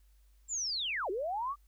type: linear two-way sweep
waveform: sine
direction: down then up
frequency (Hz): 7459 to 349.2 to 1196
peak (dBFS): -32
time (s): 0.48-1.56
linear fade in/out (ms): 50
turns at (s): 1.1
effects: added 50 Hz sine -60 dBFS peak until 1.67 s + white hiss -75 dBFS RMS until 1.67 s